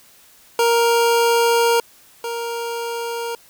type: tone pair in turn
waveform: 25% pulse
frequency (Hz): 467.3 / 467.3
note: A#4 / A#4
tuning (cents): +4 / +4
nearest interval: unison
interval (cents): 0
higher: neither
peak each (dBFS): -10 / -20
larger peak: first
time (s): 0.59-1.8 / 2.24-3.35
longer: first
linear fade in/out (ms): 2
effects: white hiss -50 dBFS RMS until 3.49 s